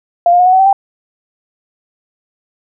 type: tone with pitch steps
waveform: sine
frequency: 693 / 708 / 723.3 / 738.9 / 754.8 / 771.2 / 787.8 Hz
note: F5 / F5 / F#5 / F#5 / F#5 / G5 / G5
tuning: -14 / +23 / -39 / -3 / +34 / -28 / +8 cents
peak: -5 dBFS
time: 0.26-0.729 s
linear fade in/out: 2 ms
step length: 67 ms
effects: none